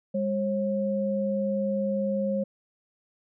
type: tone pair together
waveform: sine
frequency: 202.4 / 541 Hz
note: G#3 / C#5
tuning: -44 / -42 cents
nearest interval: octave + perfect fourth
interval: 1702 cents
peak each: -27 dBFS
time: 0.14-2.44 s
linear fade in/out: 10 ms
effects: none